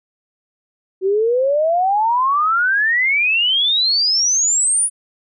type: exponential sweep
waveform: sine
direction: up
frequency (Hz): 370 to 9956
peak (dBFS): -13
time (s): 1.01-4.9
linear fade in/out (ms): 50
effects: none